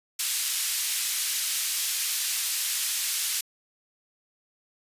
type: band-pass noise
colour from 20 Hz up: white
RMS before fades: -28 dBFS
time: 0.19-3.41 s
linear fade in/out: 5 ms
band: 2400 to 13000 Hz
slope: 12 dB/octave
effects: resampled to 32000 Hz